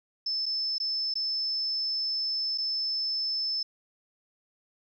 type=tone with dropouts; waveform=sine; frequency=5260 Hz; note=E8; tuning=5 cents flat; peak=-27 dBFS; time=0.26-3.63 s; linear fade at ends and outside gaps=5 ms; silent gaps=0.458-0.462 / 0.783-0.8 / 1.14-1.154 / 2.577-2.582 s; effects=11-bit